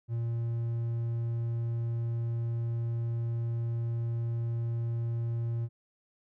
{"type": "tone", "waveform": "triangle", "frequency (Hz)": 116.54, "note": "A#2", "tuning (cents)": 0, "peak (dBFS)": -27, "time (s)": [0.08, 5.69], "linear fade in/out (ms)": 50, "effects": []}